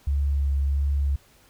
sine tone with vibrato, 70 Hz, C#2, 18 cents sharp, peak -20 dBFS, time 0.07-1.16 s, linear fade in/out 5 ms, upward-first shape sine, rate 1.5 Hz, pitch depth 16 cents each way, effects pink hiss -57 dBFS RMS until 1.49 s

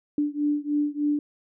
sine beating tone pair, 292.5 / 295.8 Hz, D4 / D4, -7 / +13 cents, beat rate 3.3 Hz, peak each -25 / -26 dBFS, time 0.18-1.19 s, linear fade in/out 2 ms, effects none

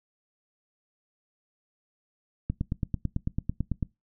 click train, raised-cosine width 5 ms, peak -15 dBFS, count 13, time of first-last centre 2.5-3.827 s, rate 9.04 Hz, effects noise-tail reverb RT60 0.2 s tail -22 dB re dry

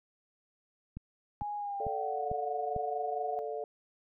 click train, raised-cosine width 5 ms, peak -28 dBFS, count 5, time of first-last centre 0.97-2.764 s, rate 2.23 Hz
sine tone with pitch glide, 828 to 729.2 Hz, G#5 to F#5, -5 to -25 cents, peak -34 dBFS, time 1.41-3.39 s, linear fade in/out 0 ms, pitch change -220 cents, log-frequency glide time 1.57-2.28 s
sine chord, D minor, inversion second, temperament just, 440.5 / 587.3 / 704.8 Hz, A4 / D5 / F5, +2 / 0 / +16 cents, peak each -37 / -40 / -40 dBFS, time 1.8-3.64 s, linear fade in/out 2 ms
effects none

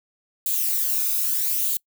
violet noise with flanger, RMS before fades -23 dBFS, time 0.46-1.77 s, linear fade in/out 2 ms, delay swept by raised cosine 0.27 to 0.81 ms, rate 0.79 Hz, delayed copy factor +0.5, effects noise-tail reverb RT60 0.1 s tail -26 dB re dry

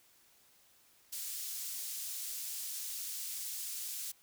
pink high-pass noise, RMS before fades -41 dBFS, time 1.12-4.12 s, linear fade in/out 10 ms, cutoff 6200 Hz, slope 12 dB/octave, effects white hiss -66 dBFS RMS until 4.22 s

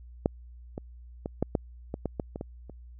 clicks, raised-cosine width 2 ms, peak -9 / -21 / -19 / -12 / -11 / -19 / -16 / -16 / -22 / -21 / -30 dBFS, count 11, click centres 0.259 / 0.779 / 1.259 / 1.426 / 1.552 / 1.941 / 2.057 / 2.198 / 2.359 / 2.411 / 2.697 s, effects added 60 Hz sine -45 dBFS peak until 2.99 s

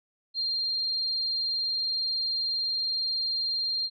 sine tone, 4193 Hz, C8, 3 cents sharp, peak -26 dBFS, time 0.34-3.9 s, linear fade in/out 50 ms, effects none

